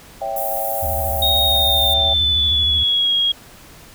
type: chord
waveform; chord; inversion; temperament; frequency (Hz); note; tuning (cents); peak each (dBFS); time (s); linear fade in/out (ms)
sine; C# diminished; none; equal; 554.4 / 659.3 / 784; C#5 / E5 / G5; 0 / 0 / 0; -28 / -26 / -24; 0.21-2.14; 10
type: high-pass noise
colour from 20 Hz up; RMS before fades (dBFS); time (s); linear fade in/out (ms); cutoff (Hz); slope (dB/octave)
pink; -26; 0.36-1.94; 5; 12000; 24
type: tone with vibrato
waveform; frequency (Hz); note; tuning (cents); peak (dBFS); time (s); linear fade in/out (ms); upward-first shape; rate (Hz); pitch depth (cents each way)
triangle; 76.3; D#2; -33; -21; 0.82-2.84; 10; square; 13; 160
type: tone with pitch glide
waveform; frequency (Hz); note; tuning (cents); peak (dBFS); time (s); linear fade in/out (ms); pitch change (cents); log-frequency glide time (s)
sine; 3729 to 3284; A#7 to G#7; 0 to -20; -14; 1.22-3.32; 5; -220; 1.45-3.14
effects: pink hiss -43 dBFS RMS until 3.94 s